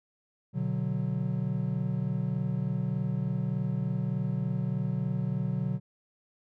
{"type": "chord", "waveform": "triangle", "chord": "B minor", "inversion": "none", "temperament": "equal", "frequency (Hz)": [123.47, 146.83, 185], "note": ["B2", "D3", "F#3"], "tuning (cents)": [0, 0, 0], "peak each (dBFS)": -30, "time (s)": [0.53, 5.8], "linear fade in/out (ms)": 50, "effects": []}